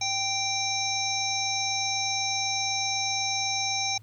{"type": "harmonic tone", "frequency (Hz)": 784, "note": "G5", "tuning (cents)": 0, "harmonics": [1, 3, 5, 7, 8], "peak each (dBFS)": [-32, -32, -32, -32, -32], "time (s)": [0.01, 3.98], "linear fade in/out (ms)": 5, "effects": ["added 107 Hz sine -47 dBFS peak until 4.02 s", "pink hiss -64 dBFS RMS until 4.02 s"]}